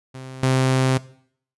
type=tone with level steps; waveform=sawtooth; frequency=130.81 Hz; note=C3; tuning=in tune; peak=-30 / -12 dBFS; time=0.14-0.98 s; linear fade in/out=10 ms; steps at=0.43 s; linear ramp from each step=2 ms; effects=noise-tail reverb RT60 0.6 s tail -19 dB re dry + resampled to 24000 Hz